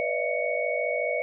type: tone cluster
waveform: sine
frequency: 491 / 571 / 616 / 670 / 2229 Hz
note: B4 / D5 / D#5 / E5 / C#7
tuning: -10 / -49 / -17 / +28 / +9 cents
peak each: -31 / -32 / -30 / -33 / -30 dBFS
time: 0-1.22 s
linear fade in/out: 0 ms
effects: none